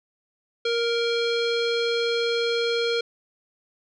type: tone with low-pass filter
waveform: square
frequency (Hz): 467.2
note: A#4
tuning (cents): +4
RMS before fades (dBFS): -24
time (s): 0.65-3.01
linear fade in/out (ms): 5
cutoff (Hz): 3900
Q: 4.2
effects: none